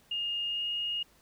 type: tone with pitch glide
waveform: sine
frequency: 2836 to 2857 Hz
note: F7 to F7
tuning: +26 to +39 cents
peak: -30 dBFS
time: 0.11-1.03 s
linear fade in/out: 5 ms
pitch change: +13 cents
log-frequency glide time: 0.47-0.68 s
effects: pink hiss -63 dBFS RMS until 1.21 s